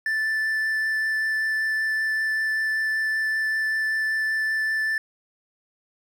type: tone with vibrato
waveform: triangle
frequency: 1760 Hz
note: A6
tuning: in tune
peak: -20 dBFS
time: 0.06-4.98 s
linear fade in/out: 2 ms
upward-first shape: triangle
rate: 5.2 Hz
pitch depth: 8 cents each way
effects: 9-bit